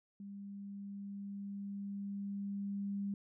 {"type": "tone with level ramp", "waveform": "sine", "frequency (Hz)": 200, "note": "G3", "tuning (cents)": 35, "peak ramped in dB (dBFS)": [-45, -35], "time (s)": [0.2, 3.14], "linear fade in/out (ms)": 2, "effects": []}